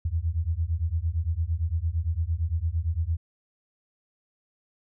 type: beating tone pair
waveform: sine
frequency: 78.3 / 87.1 Hz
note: D#2 / F2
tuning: +11 / -4 cents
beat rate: 8.8 Hz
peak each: -27 dBFS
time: 0.05-3.17 s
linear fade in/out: 5 ms
effects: none